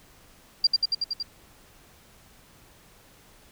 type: tone with echo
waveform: sine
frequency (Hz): 4755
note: D8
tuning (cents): +21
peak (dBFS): -15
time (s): 0.64-0.67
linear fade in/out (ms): 5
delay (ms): 93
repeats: 6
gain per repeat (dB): -2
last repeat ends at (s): 1.228
effects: pink hiss -55 dBFS RMS until 3.51 s